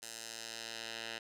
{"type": "tone with band-pass filter sweep", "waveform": "10% pulse", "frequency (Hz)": 113.9, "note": "A#2", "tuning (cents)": -40, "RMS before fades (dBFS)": -45, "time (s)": [0.02, 1.19], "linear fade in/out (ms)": 10, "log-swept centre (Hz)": [7700, 3000], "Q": 1.1, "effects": []}